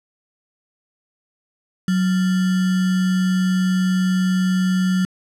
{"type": "tone with sample-and-hold", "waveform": "sine", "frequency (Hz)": 185, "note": "F#3", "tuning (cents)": 0, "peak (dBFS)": -15, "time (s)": [1.88, 5.05], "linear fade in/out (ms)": 2, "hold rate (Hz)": 1575, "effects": ["low-pass 10000 Hz 12 dB/octave"]}